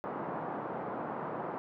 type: band-pass noise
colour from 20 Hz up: white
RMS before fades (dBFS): -38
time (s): 0.04-1.58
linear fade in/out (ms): 0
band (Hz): 140 to 1100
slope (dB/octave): 24
effects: none